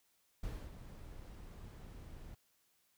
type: noise with ADSR envelope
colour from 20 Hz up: brown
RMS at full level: -41 dBFS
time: 0.43-2.35 s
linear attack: 7 ms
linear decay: 260 ms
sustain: -10 dB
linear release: 8 ms
effects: white hiss -75 dBFS RMS until 2.97 s